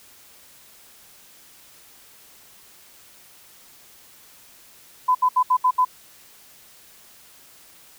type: tone bursts at uneven times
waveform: sine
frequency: 1008 Hz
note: B5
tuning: 35 cents sharp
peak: -14 dBFS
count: 6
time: 5.08-5.15 / 5.22-5.29 / 5.36-5.43 / 5.5-5.57 / 5.64-5.71 / 5.78-5.85 s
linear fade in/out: 10 ms
effects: white hiss -50 dBFS RMS until 7.98 s